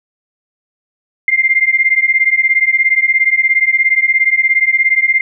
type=beating tone pair; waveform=sine; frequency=2093 / 2110 Hz; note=C7 / C7; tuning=0 / +14 cents; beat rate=17 Hz; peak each=-12 dBFS; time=1.28-5.21 s; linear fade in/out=2 ms; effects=none